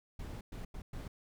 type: noise bursts at uneven times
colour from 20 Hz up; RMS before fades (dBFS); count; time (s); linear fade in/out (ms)
brown; -43; 4; 0.19-0.41 / 0.52-0.65 / 0.74-0.82 / 0.93-1.08; 5
effects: none